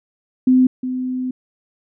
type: tone pair in turn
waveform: sine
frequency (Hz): 256 / 254.9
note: C4 / C4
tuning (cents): -38 / -45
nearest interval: unison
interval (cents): 7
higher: first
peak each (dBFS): -9 / -20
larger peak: first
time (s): 0.47-0.67 / 0.83-1.31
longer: second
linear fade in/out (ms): 5
effects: none